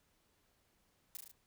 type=noise with echo; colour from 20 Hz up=blue; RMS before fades=-45 dBFS; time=1.15-1.17 s; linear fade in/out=0 ms; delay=36 ms; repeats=4; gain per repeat=-3 dB; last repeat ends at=1.314 s; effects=pink hiss -75 dBFS RMS until 1.46 s